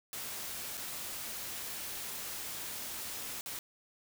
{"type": "noise with dropouts", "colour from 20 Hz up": "white", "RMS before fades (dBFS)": -41, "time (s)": [0.13, 3.59], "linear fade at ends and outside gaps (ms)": 1, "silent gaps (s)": [[0.772, 0.776], [3.41, 3.46]], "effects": []}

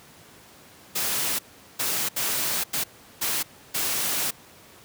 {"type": "noise bursts at uneven times", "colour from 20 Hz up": "white", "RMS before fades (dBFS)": -26, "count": 6, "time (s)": [[0.95, 1.39], [1.79, 2.09], [2.16, 2.64], [2.73, 2.84], [3.21, 3.43], [3.74, 4.31]], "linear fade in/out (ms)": 10, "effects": ["pink hiss -50 dBFS RMS until 4.84 s", "high-pass 100 Hz 12 dB/octave"]}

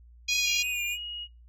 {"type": "tone with vibrato", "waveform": "square", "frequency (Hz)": 2453, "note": "D#7", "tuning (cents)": -25, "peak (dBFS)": -30, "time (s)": [0.28, 0.98], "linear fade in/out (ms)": 50, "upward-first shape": "triangle", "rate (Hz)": 3.1, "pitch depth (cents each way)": 41}
{"type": "harmonic tone", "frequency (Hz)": 823, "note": "G#5", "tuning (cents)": -16, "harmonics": [3, 4, 5, 6, 7, 8], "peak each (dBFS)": [-31, -32, -33, -34, -34, -35], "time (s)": [0.28, 0.63], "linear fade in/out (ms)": 10}
{"type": "tone with pitch glide", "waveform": "sine", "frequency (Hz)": [2801, 2885], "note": ["F7", "F#7"], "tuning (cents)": [4, -44], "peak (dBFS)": -34, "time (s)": [0.44, 1.28], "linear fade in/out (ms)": 50, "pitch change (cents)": 52, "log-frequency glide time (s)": [0.9, 0.96]}
{"effects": ["noise-tail reverb RT60 0.3 s tail -25 dB re dry", "added 59 Hz sine -50 dBFS peak until 1.48 s"]}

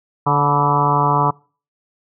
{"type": "harmonic tone with a mistuned harmonic", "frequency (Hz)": 145.1, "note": "D3", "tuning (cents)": -21, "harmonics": [1, 2, 3, 4, 5, 6, 7, 8, 9], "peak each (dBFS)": [-19, -26, -25, -29, -23, -21, -18, -20, -27], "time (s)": [0.26, 1.31], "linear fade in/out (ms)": 10, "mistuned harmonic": 7, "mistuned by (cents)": -47, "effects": ["noise-tail reverb RT60 0.4 s tail -25 dB re dry"]}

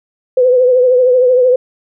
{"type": "tone with vibrato", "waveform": "sine", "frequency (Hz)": 503, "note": "B4", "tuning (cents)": 32, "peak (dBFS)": -6, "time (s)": [0.37, 1.56], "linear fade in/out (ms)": 5, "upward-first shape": "triangle", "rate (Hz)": 13, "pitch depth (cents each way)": 61, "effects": []}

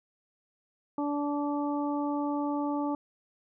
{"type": "harmonic tone", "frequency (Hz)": 290, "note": "D4", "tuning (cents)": -22, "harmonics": [1, 2, 3, 4], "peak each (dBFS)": [-29, -37, -35, -40], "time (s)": [0.98, 2.95], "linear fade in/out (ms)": 2, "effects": []}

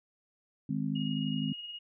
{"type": "chord", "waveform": "sine", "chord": "Ab major", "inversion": "second", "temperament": "just", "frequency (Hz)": [155.74, 207.7, 259.6], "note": ["Eb3", "Ab3", "C4"], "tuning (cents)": [2, 0, -13], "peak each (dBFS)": -34, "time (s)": [0.69, 1.53], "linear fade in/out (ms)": 5}
{"type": "tone with tremolo", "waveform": "sine", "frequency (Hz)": 2873, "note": "F7", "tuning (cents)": 48, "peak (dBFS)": -38, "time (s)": [0.95, 1.79], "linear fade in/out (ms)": 10, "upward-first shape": "sine", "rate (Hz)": 19, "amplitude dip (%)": 40}
{"effects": []}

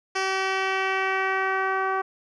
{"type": "tone with low-pass filter sweep", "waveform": "10% pulse", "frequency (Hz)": 382.5, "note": "G4", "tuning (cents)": -42, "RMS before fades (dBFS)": -25, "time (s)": [0.15, 2.02], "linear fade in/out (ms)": 10, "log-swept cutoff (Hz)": [5000, 1200], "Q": 1.5, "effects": []}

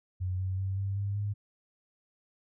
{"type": "tone with pitch steps", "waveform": "sine", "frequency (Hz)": [91.9, 93.94, 96.02, 98.16, 100.33, 102.56], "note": ["F#2", "F#2", "G2", "G2", "G2", "G#2"], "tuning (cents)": [-11, 27, -35, 3, 41, -21], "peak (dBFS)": -29, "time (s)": [0.2, 1.34], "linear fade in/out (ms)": 20, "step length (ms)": 190, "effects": []}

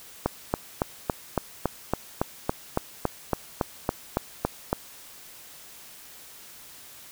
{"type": "click train", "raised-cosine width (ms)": 1, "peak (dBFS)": -8, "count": 17, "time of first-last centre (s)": [0.26, 4.729], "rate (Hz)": 3.58, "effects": ["white hiss -47 dBFS RMS until 7.11 s"]}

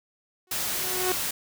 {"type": "tone with exponential growth", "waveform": "sawtooth", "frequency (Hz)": 368.1, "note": "F#4", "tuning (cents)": -9, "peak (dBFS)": -19, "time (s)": [0.47, 1.12], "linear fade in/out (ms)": 2, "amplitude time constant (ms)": 140}
{"type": "noise", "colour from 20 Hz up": "white", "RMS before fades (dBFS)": -29, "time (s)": [0.51, 1.31], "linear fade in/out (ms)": 5}
{"effects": []}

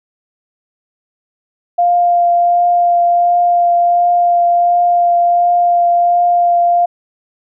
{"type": "tone with vibrato", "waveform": "sine", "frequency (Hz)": 698.5, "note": "F5", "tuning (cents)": 0, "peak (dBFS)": -8, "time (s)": [1.78, 6.86], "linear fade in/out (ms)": 10, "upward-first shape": "triangle", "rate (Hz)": 1.4, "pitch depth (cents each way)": 12, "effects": []}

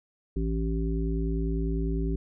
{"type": "harmonic tone", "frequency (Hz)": 55, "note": "A1", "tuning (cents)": 0, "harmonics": [1, 3, 5, 7], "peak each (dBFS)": [-27, -32, -34, -35], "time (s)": [0.36, 2.16], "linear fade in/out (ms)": 5, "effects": []}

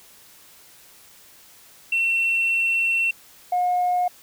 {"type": "tone pair in turn", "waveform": "sine", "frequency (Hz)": [2708, 718.7], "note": ["E7", "F5"], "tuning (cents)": [46, 49], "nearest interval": "octave + major seventh", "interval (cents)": 2297, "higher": "first", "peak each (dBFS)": -17, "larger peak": "neither", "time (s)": [[1.92, 3.11], [3.52, 4.08]], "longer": "first", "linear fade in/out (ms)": 5, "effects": ["tanh soft clip ceiling -15 dBFS", "white hiss -50 dBFS RMS until 4.22 s"]}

